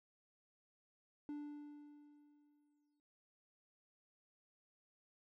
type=tone with exponential decay; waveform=triangle; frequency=293.7 Hz; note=D4; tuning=in tune; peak=-40 dBFS; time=1.29-3 s; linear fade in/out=1 ms; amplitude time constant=370 ms; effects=none